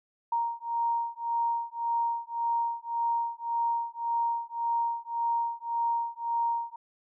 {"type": "beating tone pair", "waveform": "sine", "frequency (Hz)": [932.3, 934.1], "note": ["A#5", "A#5"], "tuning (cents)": [0, 3], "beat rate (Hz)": 1.8, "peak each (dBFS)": -30, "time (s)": [0.32, 6.76], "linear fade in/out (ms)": 5, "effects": []}